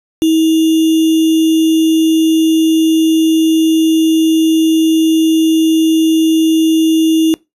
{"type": "tone with sample-and-hold", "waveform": "sine", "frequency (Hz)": 320.7, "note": "E4", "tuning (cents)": -48, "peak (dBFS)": -7, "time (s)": [0.22, 7.34], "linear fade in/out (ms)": 0, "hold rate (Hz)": 3150, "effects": ["noise-tail reverb RT60 0.2 s tail -22 dB re dry", "resampled to 32000 Hz"]}